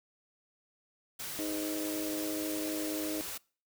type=noise; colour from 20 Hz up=white; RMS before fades=-40 dBFS; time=1.19-3.38 s; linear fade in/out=10 ms
type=harmonic tone; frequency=103.83 Hz; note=G#2; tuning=in tune; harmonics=3 / 4 / 5 / 6; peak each=-35 / -44 / -44 / -43 dBFS; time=1.39-3.21 s; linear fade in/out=0 ms
effects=noise-tail reverb RT60 0.4 s tail -24 dB re dry